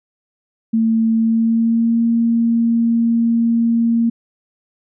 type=tone with pitch glide; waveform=sine; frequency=224.9 to 231.4 Hz; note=A3 to A#3; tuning=+38 to -13 cents; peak=-12 dBFS; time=0.73-4.1 s; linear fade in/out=10 ms; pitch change=+49 cents; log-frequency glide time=1.15-2.02 s; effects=none